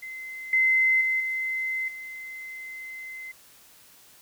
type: tone with level steps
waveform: sine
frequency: 2061 Hz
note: C7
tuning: 27 cents flat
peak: -35 / -18 / -22 / -26 / -36 dBFS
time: 0.02-3.32 s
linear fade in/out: 10 ms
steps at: 0.53 / 1.01 / 1.2 / 1.88 s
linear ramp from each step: 2 ms
effects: white hiss -54 dBFS RMS until 4.21 s